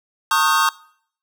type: tone cluster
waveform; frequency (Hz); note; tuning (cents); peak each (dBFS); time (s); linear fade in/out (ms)
square; 905 / 1094 / 1245 / 1451 / 1554; A5 / C#6 / D#6 / F#6 / G6; +48 / -23 / +1 / -34 / -16; -22 / -21 / -20 / -28 / -24; 0.31-0.69; 2
effects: noise-tail reverb RT60 0.6 s tail -21 dB re dry